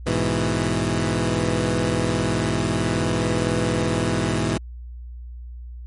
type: chord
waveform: 15% pulse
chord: E major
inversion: first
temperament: equal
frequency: 103.83 / 123.47 / 164.81 Hz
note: G#2 / B2 / E3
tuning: 0 / 0 / 0 cents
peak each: -18 dBFS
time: 0.06-4.58 s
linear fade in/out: 10 ms
effects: added 60 Hz sine -33 dBFS peak until 5.86 s + MP3 48 kbps